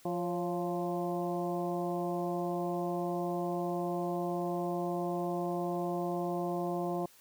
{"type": "harmonic tone with a mistuned harmonic", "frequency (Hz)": 174.61, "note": "F3", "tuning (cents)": 0, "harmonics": [1, 2, 3, 4, 5, 6], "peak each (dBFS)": [-37, -35, -40, -37, -45, -45], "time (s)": [0.05, 7.06], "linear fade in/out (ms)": 5, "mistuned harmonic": 3, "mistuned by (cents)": 70, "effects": ["white hiss -60 dBFS RMS until 7.2 s"]}